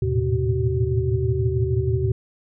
sine tone cluster, 80.4 / 109.5 / 115.8 / 128.2 / 380 Hz, E2 / A2 / A#2 / C3 / F#4, -43 / -8 / -11 / -35 / +46 cents, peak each -25 dBFS, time 0.02-2.12 s, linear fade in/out 5 ms, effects none

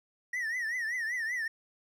triangle tone with vibrato, 1884 Hz, A#6, 18 cents sharp, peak -29 dBFS, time 0.33-1.48 s, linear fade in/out 5 ms, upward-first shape triangle, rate 5.2 Hz, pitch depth 150 cents each way, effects none

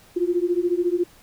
sine beating tone pair, 344.6 / 358.6 Hz, F4 / F4, -23 / +46 cents, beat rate 14 Hz, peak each -22 dBFS, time 0.16-1.04 s, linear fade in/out 10 ms, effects pink hiss -52 dBFS RMS until 1.22 s

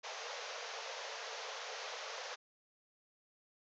pink band-pass noise, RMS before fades -45 dBFS, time 0.03-2.36 s, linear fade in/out 20 ms, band 440 to 6600 Hz, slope 96 dB/octave, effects none

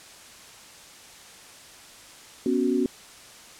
sine chord, B suspended second, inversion none, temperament equal, 246.9 / 277.2 / 370 Hz, B3 / C#4 / F#4, 0 / 0 / 0 cents, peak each -25 dBFS, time 2.46-2.86 s, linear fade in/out 2 ms, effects white hiss -47 dBFS RMS until 3.59 s + low-pass 9000 Hz 12 dB/octave

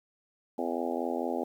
harmonic tone with a mistuned harmonic, 84.5 Hz, E2, 43 cents sharp, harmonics 3 / 4 / 5 / 6 / 7 / 8 / 9 / 10, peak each -35 / -36 / -37 / -38 / -38 / -39 / -40 / -40 dBFS, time 0.58-1.44 s, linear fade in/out 5 ms, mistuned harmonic 10, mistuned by -44 cents, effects 10-bit

